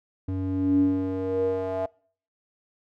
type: tone with band-pass filter sweep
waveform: square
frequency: 94.1 Hz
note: F#2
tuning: 30 cents sharp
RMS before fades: -25 dBFS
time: 0.28-1.86 s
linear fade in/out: 5 ms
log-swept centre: 190 to 660 Hz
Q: 6.7
effects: noise-tail reverb RT60 0.5 s tail -25 dB re dry